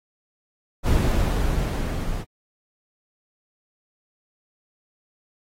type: noise with level ramp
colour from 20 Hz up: brown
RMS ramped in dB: -18 to -28 dBFS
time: 0.83-2.25 s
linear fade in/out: 50 ms
effects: AAC 48 kbps